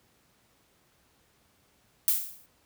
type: noise with exponential decay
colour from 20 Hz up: violet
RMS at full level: -21 dBFS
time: 2.08-2.46 s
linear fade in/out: 0 ms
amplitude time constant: 82 ms
effects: pink hiss -66 dBFS RMS until 2.65 s + high-pass 60 Hz 12 dB/octave